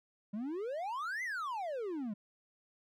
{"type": "exponential two-way sweep", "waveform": "triangle", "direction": "up then down", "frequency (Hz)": [196, 2091, 196], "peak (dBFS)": -34, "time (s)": [0.33, 2.14], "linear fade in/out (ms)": 10, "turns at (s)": 1.23, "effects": []}